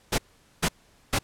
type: noise bursts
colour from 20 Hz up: pink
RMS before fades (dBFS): -23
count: 3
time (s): 0.12-1.189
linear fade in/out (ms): 10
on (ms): 63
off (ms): 440
effects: pink hiss -60 dBFS RMS until 1.23 s + low-pass 11000 Hz 12 dB/octave